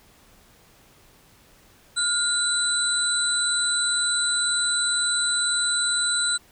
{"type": "tone cluster", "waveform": "sine", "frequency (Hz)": [1418, 3979, 8080], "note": ["F6", "B7", "B8"], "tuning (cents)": [26, 12, 39], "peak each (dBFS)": [-26, -24, -25], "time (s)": [1.96, 6.38], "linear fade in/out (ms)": 20, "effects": ["pink hiss -55 dBFS RMS until 6.51 s"]}